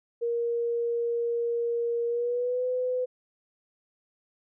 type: tone with pitch glide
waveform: sine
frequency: 470 to 503.7 Hz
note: A#4 to B4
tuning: +14 to +34 cents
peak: -25 dBFS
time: 0.21-3.06 s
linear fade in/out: 20 ms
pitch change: +120 cents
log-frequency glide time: 2.07-2.65 s
effects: none